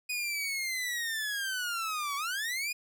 sawtooth linear two-way sweep, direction down then up, 2489 to 1108.7 to 2489 Hz, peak -28 dBFS, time 0.09-2.73 s, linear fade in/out 10 ms, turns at 2.16 s, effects none

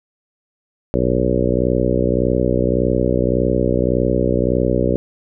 harmonic tone with a mistuned harmonic, 61.74 Hz, B1, in tune, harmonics 1 / 2 / 3 / 4 / 5 / 6 / 7 / 8 / 9, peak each -23 / -23 / -23 / -23 / -23 / -23 / -23 / -23 / -23 dBFS, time 0.94-4.96 s, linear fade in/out 0 ms, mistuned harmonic 1, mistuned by -39 cents, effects none

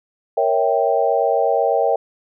sine chord, A# diminished seventh, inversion none, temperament equal with one note detuned, 466.2 / 554.4 / 652.1 / 784 Hz, A#4 / C#5 / E5 / G5, 0 / 0 / -19 / 0 cents, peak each -20 dBFS, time 0.37-1.96 s, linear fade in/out 5 ms, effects none

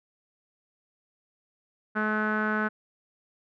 sawtooth tone with low-pass filter, 214.2 Hz, A3, 46 cents flat, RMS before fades -27 dBFS, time 1.95-2.69 s, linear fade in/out 20 ms, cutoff 1500 Hz, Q 7.1, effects none

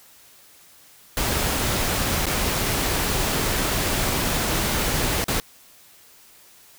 pink noise with dropouts, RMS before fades -23 dBFS, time 1.17-5.4 s, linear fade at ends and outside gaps 0 ms, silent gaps 2.256-2.267 / 5.241-5.283 s, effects white hiss -51 dBFS RMS until 6.78 s

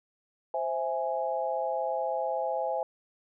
sine chord, C augmented, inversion none, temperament equal, 523.3 / 659.3 / 830.6 Hz, C5 / E5 / G#5, 0 / 0 / 0 cents, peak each -32 dBFS, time 0.54-2.83 s, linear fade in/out 2 ms, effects none

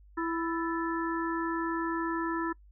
harmonic tone with a mistuned harmonic, 330.9 Hz, E4, 7 cents sharp, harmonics 1 / 3 / 4 / 5, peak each -31 / -36 / -37 / -38 dBFS, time 0.17-2.53 s, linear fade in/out 10 ms, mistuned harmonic 5, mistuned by +93 cents, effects noise-tail reverb RT60 0.1 s tail -23 dB re dry + added 50 Hz sine -53 dBFS peak until 2.71 s

